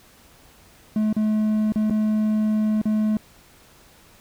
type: tone with dropouts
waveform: triangle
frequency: 214.8 Hz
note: A3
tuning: 41 cents flat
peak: -16 dBFS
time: 0.96-3.17 s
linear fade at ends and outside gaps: 2 ms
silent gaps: 1.128-1.165 / 1.722-1.758 / 1.899-1.907 / 2.816-2.855 s
effects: pink hiss -52 dBFS RMS until 4.2 s